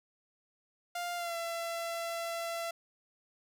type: tone with pitch glide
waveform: sawtooth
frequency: 700 to 673.4 Hz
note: F5 to E5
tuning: +4 to +37 cents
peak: -31 dBFS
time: 0.95-2.71 s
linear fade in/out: 5 ms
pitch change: -67 cents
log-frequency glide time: 1.16-1.35 s
effects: none